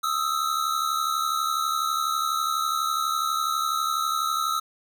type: tone pair together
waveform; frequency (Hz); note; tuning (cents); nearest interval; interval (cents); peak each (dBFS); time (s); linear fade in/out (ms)
square; 1255.9 / 1328; D#6 / E6; +16 / +12; minor second; 96; -27; 0.03-4.6; 10
effects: none